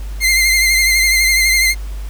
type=tone with vibrato; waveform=sawtooth; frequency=2093 Hz; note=C7; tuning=in tune; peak=-7 dBFS; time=0.2-1.75 s; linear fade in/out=50 ms; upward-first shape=triangle; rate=12 Hz; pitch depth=44 cents each way; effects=added 50 Hz sine -22 dBFS peak until 2.09 s + pink hiss -41 dBFS RMS until 2.09 s